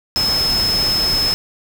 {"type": "tone in noise", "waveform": "sine", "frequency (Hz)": 5190, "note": "E8", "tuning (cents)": -28, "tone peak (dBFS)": -15, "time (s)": [0.16, 1.34], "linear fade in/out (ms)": 0, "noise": "pink", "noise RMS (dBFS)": -24, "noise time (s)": [0.16, 1.34], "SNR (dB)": 6, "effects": []}